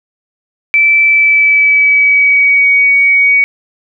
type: tone with pitch glide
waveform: sine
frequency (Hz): 2323 to 2249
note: D7 to C#7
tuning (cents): -20 to +24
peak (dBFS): -5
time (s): 0.74-3.44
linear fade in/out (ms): 0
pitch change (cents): -56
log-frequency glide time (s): 1.03-2.72
effects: none